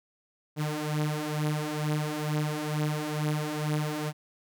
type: beating tone pair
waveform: sawtooth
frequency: 150.1 / 152.3 Hz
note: D3 / D#3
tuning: +38 / -37 cents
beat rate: 2.2 Hz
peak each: -28 / -26 dBFS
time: 0.56-4.13 s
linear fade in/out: 50 ms
effects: none